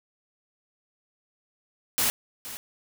white noise with echo, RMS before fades -24 dBFS, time 1.98-2.1 s, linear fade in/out 0 ms, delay 470 ms, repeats 1, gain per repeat -14 dB, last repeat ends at 2.57 s, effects none

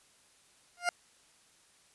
20% pulse tone with exponential growth, 704 Hz, F5, 14 cents sharp, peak -19 dBFS, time 0.77-0.89 s, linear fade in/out 1 ms, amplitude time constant 26 ms, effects white hiss -64 dBFS RMS until 1.94 s + resampled to 24000 Hz

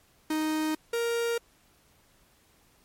45% pulse tone pair in turn, 311.1 / 467.4 Hz, D#4 / A#4, 0 / +5 cents, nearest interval perfect fifth, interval 705 cents, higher second, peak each -26 dBFS, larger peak neither, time 0.3-0.75 / 0.93-1.38 s, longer neither, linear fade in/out 5 ms, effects pink hiss -63 dBFS RMS until 2.84 s + MP3 64 kbps

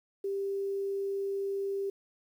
sine tone with quantisation, 394.6 Hz, G4, 11 cents sharp, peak -30 dBFS, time 0.24-1.9 s, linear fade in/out 5 ms, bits 10, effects none

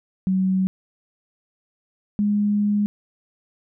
sine tone pair in turn, 188.4 / 206.5 Hz, F#3 / G#3, +32 / -10 cents, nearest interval major second, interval 158 cents, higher second, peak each -17 dBFS, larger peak neither, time 0.27-0.67 / 2.19-2.86 s, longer second, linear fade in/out 0 ms, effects none

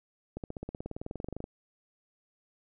accelerating click train, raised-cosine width 2 ms, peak -24 dBFS, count 22, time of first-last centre 0.37-1.441 s, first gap 68 ms, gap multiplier 0.97, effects none

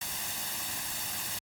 white noise with comb filter, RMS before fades -34 dBFS, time 0.01-1.39 s, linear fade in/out 5 ms, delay 1.1 ms, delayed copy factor +0.6, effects high-pass 60 Hz 12 dB/octave + AAC 64 kbps

